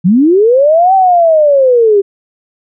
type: linear two-way sweep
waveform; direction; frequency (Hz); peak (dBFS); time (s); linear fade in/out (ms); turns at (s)
sine; up then down; 162 to 778 to 388; -4; 0.04-2.02; 20; 0.94
effects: none